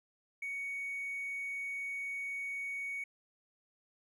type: tone with hard clipping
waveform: triangle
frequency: 2234 Hz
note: C#7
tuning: 13 cents sharp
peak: -37 dBFS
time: 0.42-3.04 s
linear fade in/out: 5 ms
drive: 4 dB
effects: none